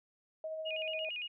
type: tone with tremolo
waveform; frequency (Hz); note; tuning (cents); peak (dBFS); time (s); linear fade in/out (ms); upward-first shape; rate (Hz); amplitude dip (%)
sine; 633; D#5; +30; -36; 0.44-1.09; 2; sine; 14; 30
type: tone with vibrato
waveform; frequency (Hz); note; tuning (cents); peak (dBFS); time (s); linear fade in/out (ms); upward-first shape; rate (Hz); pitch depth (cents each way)
sine; 2660; E7; +15; -37; 0.65-1.28; 20; square; 8.8; 130
effects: none